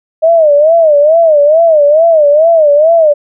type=tone with vibrato; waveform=sine; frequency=622.3 Hz; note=D#5; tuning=in tune; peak=-3 dBFS; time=0.22-3.14 s; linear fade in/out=20 ms; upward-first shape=sine; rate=2.3 Hz; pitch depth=140 cents each way; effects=none